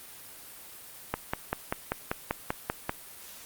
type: click train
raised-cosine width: 0.5 ms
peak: -12 dBFS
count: 10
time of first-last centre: 1.14-2.894 s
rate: 5.13 Hz
effects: white hiss -47 dBFS RMS until 3.45 s + Opus 32 kbps